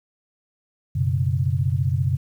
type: chord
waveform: sine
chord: F# suspended fourth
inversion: none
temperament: equal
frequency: 92.5 / 123.47 / 138.59 Hz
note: F#2 / B2 / C#3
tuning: 0 / 0 / 0 cents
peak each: -23 dBFS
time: 0.95-2.17 s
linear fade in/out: 10 ms
effects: 9-bit